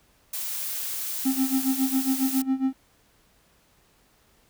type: noise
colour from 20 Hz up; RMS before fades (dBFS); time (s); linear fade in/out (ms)
blue; -31; 0.33-2.42; 5
type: tone with tremolo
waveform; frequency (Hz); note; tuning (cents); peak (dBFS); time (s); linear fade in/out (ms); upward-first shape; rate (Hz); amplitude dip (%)
triangle; 264.7; C4; +20; -17; 1.25-2.73; 10; sine; 7.3; 85
effects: pink hiss -62 dBFS RMS until 4.49 s